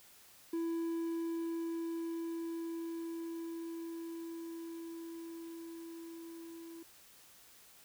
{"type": "tone with level ramp", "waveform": "triangle", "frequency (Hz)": 332.4, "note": "E4", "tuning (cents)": 15, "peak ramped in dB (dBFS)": [-31, -45], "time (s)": [0.53, 6.83], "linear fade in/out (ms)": 5, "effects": ["white hiss -60 dBFS RMS until 7.84 s"]}